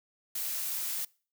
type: noise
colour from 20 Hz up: blue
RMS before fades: -34 dBFS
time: 0.35-1.05 s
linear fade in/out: 5 ms
effects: noise-tail reverb RT60 0.4 s tail -24 dB re dry